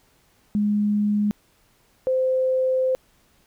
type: tone pair in turn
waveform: sine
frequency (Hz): 207.7 / 518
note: G#3 / C5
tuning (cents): 0 / -17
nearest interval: octave + major third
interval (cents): 1583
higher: second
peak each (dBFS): -18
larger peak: neither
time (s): 0.55-1.31 / 2.07-2.95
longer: second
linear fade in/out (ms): 0
effects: pink hiss -61 dBFS RMS until 3.46 s